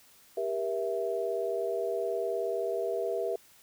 sine chord, E diminished, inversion first, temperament just, 395.6 / 474.7 / 659.3 Hz, G4 / Bb4 / E5, +16 / +31 / 0 cents, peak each -33 dBFS, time 0.37-3.36 s, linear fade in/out 5 ms, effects white hiss -59 dBFS RMS until 3.62 s

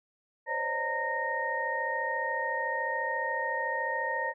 sine tone cluster, 513 / 547 / 608 / 916 / 1855 Hz, C5 / C#5 / D#5 / A#5 / A#6, -34 / -23 / -40 / -31 / -9 cents, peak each -38 / -38 / -40 / -33 / -32 dBFS, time 0.46-4.34 s, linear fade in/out 50 ms, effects none

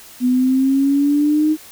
sine exponential sweep, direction up, 246.9 to 312.5 Hz, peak -12 dBFS, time 0.2-1.57 s, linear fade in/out 50 ms, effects white hiss -41 dBFS RMS until 1.71 s

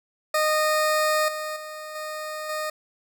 20% pulse tone with level steps, 616 Hz, D#5, 17 cents flat, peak -15 / -24 / -30 / -26 / -22 dBFS, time 0.34-2.7 s, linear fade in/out 5 ms, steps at 1.28 / 1.56 / 1.95 / 2.49 s, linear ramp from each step 5 ms, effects none

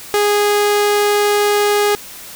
sawtooth tone, 413 Hz, G#4, 10 cents flat, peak -8 dBFS, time 0.14-1.95 s, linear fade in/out 0 ms, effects white hiss -34 dBFS RMS until 2.35 s

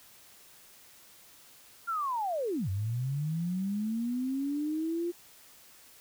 sine linear two-way sweep, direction down then up, 1410 to 92 to 350.6 Hz, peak -29 dBFS, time 1.87-5.12 s, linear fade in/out 20 ms, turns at 2.69 s, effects white hiss -56 dBFS RMS until 6 s

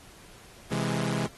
sawtooth chord, C augmented, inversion none, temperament equal, 130.81 / 164.81 / 207.7 Hz, C3 / E3 / G#3, 0 / 0 / 0 cents, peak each -27 dBFS, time 0.71-1.27 s, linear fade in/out 10 ms, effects pink hiss -52 dBFS RMS until 1.37 s + AAC 32 kbps

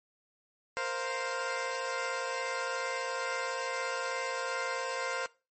15% pulse chord, Bb suspended second, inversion none, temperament equal, 466.2 / 523.3 / 698.5 Hz, Bb4 / C5 / F5, 0 / 0 / 0 cents, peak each -32 / -28 / -34 dBFS, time 0.77-5.26 s, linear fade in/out 0 ms, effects noise-tail reverb RT60 0.3 s tail -21 dB re dry + MP3 32 kbps

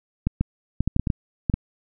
clicks, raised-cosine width 5 ms, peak -8 dBFS, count 10, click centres 0.27 / 0.41 / 0.806 / 0.876 / 0.964 / 0.996 / 1.072 / 1.102 / 1.498 / 1.54 s, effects none

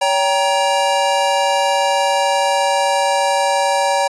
square chord, G diminished, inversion second, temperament just, 564.5 / 784 / 940.8 Hz, Db5 / G5 / Bb5, +31 / 0 / +16 cents, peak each -19 dBFS, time 0.01-4.08 s, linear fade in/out 10 ms, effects resampled to 22050 Hz

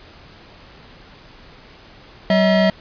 square tone pair together, 190.57 / 641 Hz, G3 / E5, -49 / -49 cents, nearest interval octave + major sixth, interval 2100 cents, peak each -16 dBFS, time 2.3-2.7 s, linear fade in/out 2 ms, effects pink hiss -44 dBFS RMS until 2.8 s + resampled to 11025 Hz

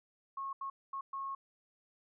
sine tone bursts at uneven times, 1090 Hz, C#6, 29 cents flat, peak -37 dBFS, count 4, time 0.37-0.53 / 0.61-0.7 / 0.93-1.01 / 1.13-1.35 s, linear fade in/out 5 ms, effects none

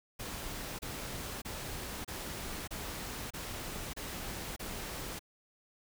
pink noise bursts, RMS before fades -41 dBFS, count 8, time 0.19-5.193 s, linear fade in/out 10 ms, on 600 ms, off 29 ms, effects none

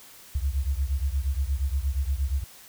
sine beating tone pair, 65.3 / 73.8 Hz, C2 / D2, -3 / +9 cents, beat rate 8.5 Hz, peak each -25 / -27 dBFS, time 0.35-2.44 s, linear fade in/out 5 ms, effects tanh soft clip ceiling -16 dBFS + white hiss -49 dBFS RMS until 2.68 s

